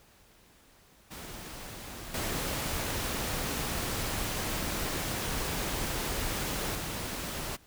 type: noise with level steps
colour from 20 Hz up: pink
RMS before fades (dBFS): -43 / -33 / -36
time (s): 1.1-7.57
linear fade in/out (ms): 20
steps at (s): 2.14 / 6.75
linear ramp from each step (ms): 2
effects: pink hiss -60 dBFS RMS until 7.66 s